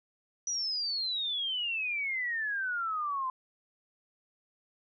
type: exponential sweep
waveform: sine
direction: down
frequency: 5920 to 1018 Hz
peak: -30 dBFS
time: 0.47-3.3 s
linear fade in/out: 2 ms
effects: none